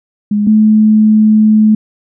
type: tone pair in turn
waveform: sine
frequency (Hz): 207.7 / 215.4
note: G#3 / A3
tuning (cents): 0 / -37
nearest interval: minor second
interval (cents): 63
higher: second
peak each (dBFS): -9 / -4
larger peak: second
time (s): 0.31-0.47 / 0.47-1.75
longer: second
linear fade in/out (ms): 5
effects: none